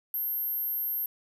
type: tone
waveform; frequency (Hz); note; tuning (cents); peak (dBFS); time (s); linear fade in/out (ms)
sine; 12770; G9; +31; -28; 0.14-1.06; 2
effects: none